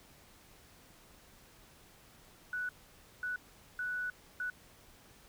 sine tone bursts at uneven times, 1480 Hz, F#6, in tune, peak -34 dBFS, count 4, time 2.53-2.69 / 3.23-3.36 / 3.79-4.1 / 4.4-4.5 s, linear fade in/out 2 ms, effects pink hiss -60 dBFS RMS until 5.28 s

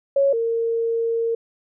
sine tone pair in turn, 554 / 459.4 Hz, C#5 / A#4, -1 / -25 cents, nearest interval minor third, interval 324 cents, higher first, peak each -14 / -19 dBFS, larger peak first, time 0.16-0.33 / 0.33-1.35 s, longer second, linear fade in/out 5 ms, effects none

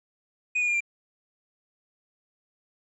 triangle tone with pitch steps, 2481 / 2445 / 2410 / 2376 Hz, D#7 / D#7 / D7 / D7, -6 / -31 / +44 / +20 cents, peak -21 dBFS, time 0.55-0.806 s, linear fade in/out 10 ms, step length 64 ms, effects resampled to 24000 Hz

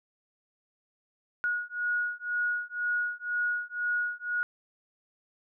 sine beating tone pair, 1449 / 1451 Hz, F#6 / F#6, -37 / -34 cents, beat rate 2 Hz, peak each -31 dBFS, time 1.44-4.43 s, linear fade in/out 0 ms, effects none

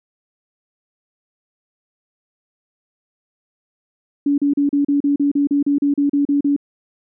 sine tone bursts, 285 Hz, C#4, 48 cents sharp, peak -13 dBFS, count 15, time 4.26-6.564 s, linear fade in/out 5 ms, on 120 ms, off 36 ms, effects none

